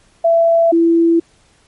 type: tone pair in turn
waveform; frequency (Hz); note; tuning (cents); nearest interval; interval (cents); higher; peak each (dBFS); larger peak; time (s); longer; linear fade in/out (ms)
sine; 668 / 334; E5 / E4; +23 / +23; octave; 1200; first; -8; neither; 0.24-0.72 / 0.72-1.2; neither; 10
effects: pink hiss -53 dBFS RMS until 1.67 s + MP3 48 kbps